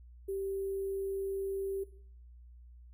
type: tone with sample-and-hold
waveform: sine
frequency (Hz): 389.9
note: G4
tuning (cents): -9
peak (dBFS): -33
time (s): 0.28-1.84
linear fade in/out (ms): 10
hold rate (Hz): 11025
effects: noise-tail reverb RT60 0.6 s tail -17 dB re dry + added 60 Hz sine -51 dBFS peak until 2.93 s